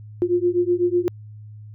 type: beating tone pair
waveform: sine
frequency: 349.2 / 357.2 Hz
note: F4 / F4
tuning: 0 / +39 cents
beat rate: 8 Hz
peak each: -20 dBFS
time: 0.22-1.08 s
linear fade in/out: 0 ms
effects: added 106 Hz sine -37 dBFS peak until 1.74 s